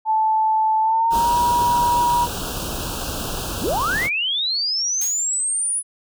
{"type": "tone with pitch glide", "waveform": "sine", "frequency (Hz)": [875, 959.7], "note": ["A5", "B5"], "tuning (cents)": [-10, -50], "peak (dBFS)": -15, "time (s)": [0.05, 2.28], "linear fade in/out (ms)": 50, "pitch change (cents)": 160, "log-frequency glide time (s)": [0.81, 1.36]}
{"type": "band-stop noise", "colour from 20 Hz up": "pink", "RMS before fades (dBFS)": -27, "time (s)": [1.1, 4.1], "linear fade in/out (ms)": 50, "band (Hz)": [1600, 2600], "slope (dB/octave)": 96}
{"type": "linear sweep", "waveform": "sine", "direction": "up", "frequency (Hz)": [106.3, 10000], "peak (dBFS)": -19, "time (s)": [3.6, 5.83], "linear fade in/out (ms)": 50}
{"type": "noise with exponential decay", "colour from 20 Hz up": "blue", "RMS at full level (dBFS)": -25, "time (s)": [5.01, 5.33], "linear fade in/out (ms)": 5, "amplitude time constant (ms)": 69}
{"effects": []}